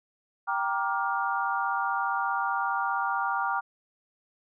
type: chord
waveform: sine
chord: G minor seventh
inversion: none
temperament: just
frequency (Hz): 784 / 940.8 / 1176 / 1411.2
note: G5 / Bb5 / D6 / F6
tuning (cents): 0 / +16 / +2 / +18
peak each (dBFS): -31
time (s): 0.47-3.61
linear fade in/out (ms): 20
effects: none